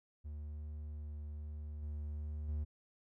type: tone with level steps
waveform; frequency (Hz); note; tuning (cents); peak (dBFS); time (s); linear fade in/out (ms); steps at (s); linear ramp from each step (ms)
triangle; 74.9; D2; +35; -40 / -37 / -33; 0.24-2.65; 20; 1.82 / 2.48; 10
effects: none